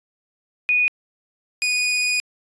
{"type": "tone pair in turn", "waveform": ["sine", "sawtooth"], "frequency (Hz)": [2471, 2471], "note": ["D#7", "D#7"], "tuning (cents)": [-13, -13], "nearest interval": "unison", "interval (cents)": 0, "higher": "neither", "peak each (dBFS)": -15, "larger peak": "neither", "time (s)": [[0.69, 0.88], [1.62, 2.2]], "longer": "second", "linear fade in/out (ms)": 0, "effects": ["resampled to 22050 Hz"]}